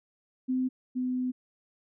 sine tone pair in turn, 256.8 / 253 Hz, C4 / B3, -32 / +42 cents, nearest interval unison, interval 26 cents, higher first, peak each -25 / -27 dBFS, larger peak first, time 0.48-0.69 / 0.95-1.32 s, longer second, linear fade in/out 20 ms, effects none

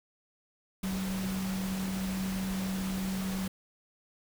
sine tone in noise, 190 Hz, F#3, 46 cents sharp, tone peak -31 dBFS, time 0.83-3.48 s, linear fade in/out 5 ms, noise pink, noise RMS -40 dBFS, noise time 0.83-3.48 s, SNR +6 dB, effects none

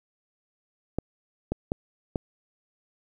clicks, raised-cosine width 2 ms, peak -13 dBFS, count 4, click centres 0.986 / 1.52 / 1.719 / 2.158 s, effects 9-bit

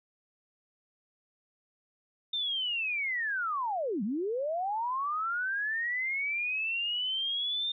sine linear two-way sweep, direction down then up, 3639 to 185 to 3639 Hz, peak -29 dBFS, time 2.33-7.72 s, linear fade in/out 5 ms, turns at 4.03 s, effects none

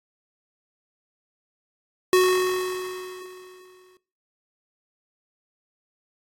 square tone with exponential decay, 368.6 Hz, F#4, 7 cents flat, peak -14 dBFS, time 2.13-3.97 s, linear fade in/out 1 ms, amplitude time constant 400 ms, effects noise-tail reverb RT60 0.4 s tail -20 dB re dry + AAC 48 kbps

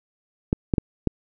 clicks, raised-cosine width 3 ms, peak -6 dBFS, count 4, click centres 0.529 / 0.738 / 0.782 / 1.073 s, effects none

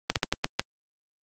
slowing click train, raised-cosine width 0.2 ms, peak -4 dBFS, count 6, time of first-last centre 0.1-0.595 s, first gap 58 ms, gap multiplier 1.27, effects high-pass 100 Hz 12 dB/octave + Opus 32 kbps

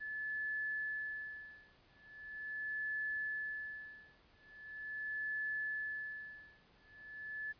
sine tone with tremolo, 1728 Hz, A6, 32 cents flat, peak -36 dBFS, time 0-7.53 s, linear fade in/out 20 ms, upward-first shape sine, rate 0.41 Hz, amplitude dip 100%, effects pink hiss -67 dBFS RMS until 7.59 s + resampled to 11025 Hz

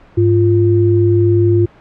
sine tone pair together, 103.25 / 347.3 Hz, G#2 / F4, -10 / -10 cents, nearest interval octave + major sixth, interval 2100 cents, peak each -11 dBFS, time 0.17-1.66 s, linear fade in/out 10 ms, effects pink hiss -44 dBFS RMS until 1.8 s + low-pass 2000 Hz 12 dB/octave

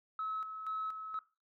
sine tone with tremolo, 1291 Hz, E6, 37 cents flat, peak -34 dBFS, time 0.19-1.19 s, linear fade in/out 2 ms, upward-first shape square, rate 2.1 Hz, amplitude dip 55%, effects noise-tail reverb RT60 0.3 s tail -18 dB re dry + tanh soft clip ceiling -30 dBFS

